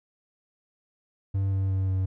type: tone with pitch steps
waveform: triangle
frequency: 97.4 / 96.39 / 95.4 / 94.41 Hz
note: G2 / G2 / G2 / F#2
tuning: -11 / -29 / -47 / +35 cents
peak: -21 dBFS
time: 1.34-2.06 s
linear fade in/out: 10 ms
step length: 180 ms
effects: none